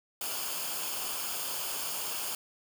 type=noise with comb filter; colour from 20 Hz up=white; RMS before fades=-35 dBFS; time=0.21-2.35 s; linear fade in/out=2 ms; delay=0.51 ms; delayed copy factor=-0.6; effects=none